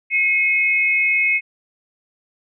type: tone pair together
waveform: sine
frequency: 2171 / 2533 Hz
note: C#7 / D#7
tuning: -37 / +30 cents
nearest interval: minor third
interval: 267 cents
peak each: -16 / -19 dBFS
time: 0.1-1.41 s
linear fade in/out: 50 ms
effects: none